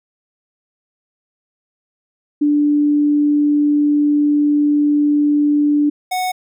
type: tone pair in turn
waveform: sine / square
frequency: 293.7 / 737.3 Hz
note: D4 / F#5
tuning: 0 / -6 cents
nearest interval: octave + major third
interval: 1594 cents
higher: second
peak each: -11 / -18 dBFS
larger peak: first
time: 2.41-5.9 / 6.11-6.32 s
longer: first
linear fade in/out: 10 ms
effects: none